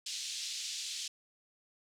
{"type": "band-pass noise", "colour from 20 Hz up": "pink", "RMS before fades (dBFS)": -40, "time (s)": [0.06, 1.08], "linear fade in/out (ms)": 5, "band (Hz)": [3200, 7400], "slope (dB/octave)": 24, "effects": []}